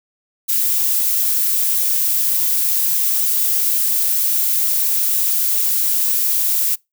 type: noise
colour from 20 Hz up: violet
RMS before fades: -17 dBFS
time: 0.48-6.76 s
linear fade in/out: 20 ms
effects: noise-tail reverb RT60 0.2 s tail -25 dB re dry